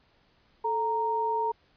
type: tone pair together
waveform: sine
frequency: 438.8 / 929.8 Hz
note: A4 / A#5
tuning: -5 / -5 cents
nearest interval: octave + minor second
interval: 1300 cents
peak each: -31 / -26 dBFS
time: 0.64-1.52 s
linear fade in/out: 10 ms
effects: pink hiss -65 dBFS RMS until 1.76 s + resampled to 11025 Hz